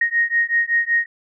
sine beating tone pair, 1864.7 / 1870 Hz, A#6 / A#6, 0 / +5 cents, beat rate 5.3 Hz, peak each -19 dBFS, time 0.01-1.06 s, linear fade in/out 5 ms, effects none

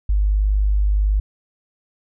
sine tone, 50.7 Hz, G#1, 41 cents flat, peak -14 dBFS, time 0.09-1.2 s, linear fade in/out 5 ms, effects none

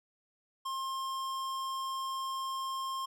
sine tone with hard clipping, 1064 Hz, C6, 29 cents sharp, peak -36 dBFS, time 0.65-3.06 s, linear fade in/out 10 ms, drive 17 dB, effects none

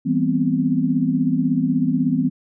sine chord, C major seventh, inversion first, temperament just, 163.52 / 196.22 / 245.3 / 261.6 Hz, E3 / G3 / B3 / C4, -14 / +2 / -12 / 0 cents, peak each -23 / -25 / -21 / -20 dBFS, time 0.05-2.3 s, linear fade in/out 20 ms, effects none

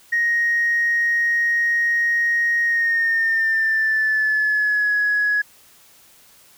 sine tone with pitch glide, 1873 to 1678.3 Hz, A#6 to G#6, +8 to +18 cents, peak -15 dBFS, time 0.12-5.42 s, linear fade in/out 10 ms, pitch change -190 cents, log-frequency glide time 2.63-4.94 s, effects tanh soft clip ceiling -12 dBFS + white hiss -51 dBFS RMS until 6.57 s

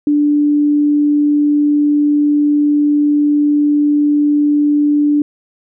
sine tone, 293.7 Hz, D4, in tune, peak -9 dBFS, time 0.07-5.22 s, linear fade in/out 2 ms, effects none

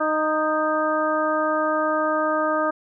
harmonic tone with a mistuned harmonic, 309.2 Hz, D#4, 11 cents flat, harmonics 1 / 2 / 3 / 4 / 5, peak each -27 / -23 / -29 / -24 / -29 dBFS, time 0-2.71 s, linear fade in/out 10 ms, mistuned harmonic 5, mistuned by +30 cents, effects none

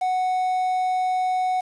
triangle tone with quantisation, 740 Hz, F#5, in tune, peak -18 dBFS, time 0.01-1.61 s, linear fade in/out 10 ms, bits 7, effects resampled to 24000 Hz

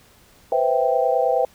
sine chord, C major seventh, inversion third, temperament equal, 493.9 / 523.3 / 659.3 / 784 Hz, B4 / C5 / E5 / G5, 0 / 0 / 0 / 0 cents, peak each -22 dBFS, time 0.52-1.45 s, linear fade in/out 2 ms, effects pink hiss -53 dBFS RMS until 1.54 s

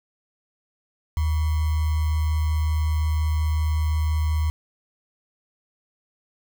sine tone with sample-and-hold, 77.78 Hz, D#2, in tune, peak -19 dBFS, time 1.17-4.5 s, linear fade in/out 0 ms, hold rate 1050 Hz, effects none

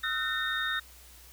sine tone cluster, 1282 / 1386 / 1517 / 1820 / 3696 Hz, E6 / F6 / F#6 / A#6 / A#7, -49 / -14 / +43 / -42 / -16 cents, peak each -38 / -39 / -35 / -32 / -34 dBFS, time 0.03-0.8 s, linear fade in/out 10 ms, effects added 60 Hz sine -54 dBFS peak until 1.32 s + white hiss -54 dBFS RMS until 1.32 s

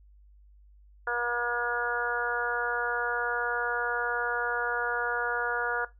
harmonic tone, 239.7 Hz, A#3, 48 cents sharp, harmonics 2 / 3 / 4 / 5 / 6 / 7, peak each -35 / -37 / -35 / -38 / -29 / -35 dBFS, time 1.07-5.85 s, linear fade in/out 5 ms, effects noise-tail reverb RT60 0.2 s tail -18 dB re dry + added 50 Hz sine -53 dBFS peak until 5.99 s

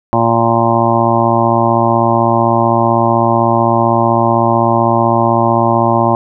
harmonic tone, 115.8 Hz, A#2, 11 cents flat, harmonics 1 / 2 / 3 / 5 / 6 / 7 / 8 / 9, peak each -17 / -17 / -17 / -17 / -17 / -17 / -17 / -17 dBFS, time 0.13-6.15 s, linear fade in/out 0 ms, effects none

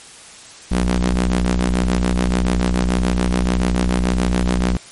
sawtooth ring-modulated tone, 61.74 Hz, B1, in tune, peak -8 dBFS, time 0.71-4.77 s, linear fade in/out 5 ms, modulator 120 Hz, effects white hiss -40 dBFS RMS until 4.91 s + MP3 48 kbps

